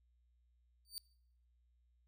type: tone with exponential growth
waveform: sawtooth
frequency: 4600 Hz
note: D8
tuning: 37 cents flat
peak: -36 dBFS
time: 0.85-0.98 s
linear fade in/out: 0 ms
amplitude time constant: 28 ms
effects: noise-tail reverb RT60 0.7 s tail -23 dB re dry + added 60 Hz sine -70 dBFS peak until 2.07 s